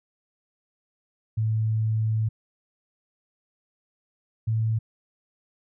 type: tone pair in turn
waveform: sine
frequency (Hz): 110 / 111.28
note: A2 / A2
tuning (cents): 0 / +20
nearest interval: unison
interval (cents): 20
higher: second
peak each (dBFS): -21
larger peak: neither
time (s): 1.37-2.29 / 4.47-4.79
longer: first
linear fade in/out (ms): 10
effects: none